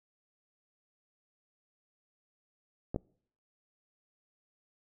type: clicks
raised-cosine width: 2 ms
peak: -21 / -19 dBFS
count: 2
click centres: 2.945 / 2.961 s
effects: noise-tail reverb RT60 0.6 s tail -26 dB re dry